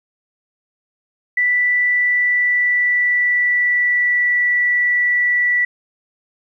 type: tone with pitch glide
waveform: sine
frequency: 1973 to 1958.2 Hz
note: B6 to B6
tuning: -2 to -15 cents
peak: -13 dBFS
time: 1.37-5.65 s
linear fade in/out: 5 ms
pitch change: -13 cents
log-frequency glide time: 1.81-4.31 s
effects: 9-bit